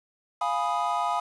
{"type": "chord", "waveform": "triangle", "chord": "F half-diminished seventh", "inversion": "none", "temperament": "equal", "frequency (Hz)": [698.5, 830.6, 987.8, 1244.5], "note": ["F5", "Ab5", "Cb6", "Eb6"], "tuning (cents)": [0, 0, 0, 0], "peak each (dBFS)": -28, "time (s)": [0.41, 1.2], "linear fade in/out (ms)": 5, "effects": ["resampled to 22050 Hz", "8-bit"]}